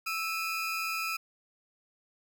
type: tone pair together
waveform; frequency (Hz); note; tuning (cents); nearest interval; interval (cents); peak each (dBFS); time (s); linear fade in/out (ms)
30% pulse; 1318.5 / 2460; E6 / D#7; 0 / -20; major seventh; 1080; -31 / -32; 0.06-1.17; 10
effects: none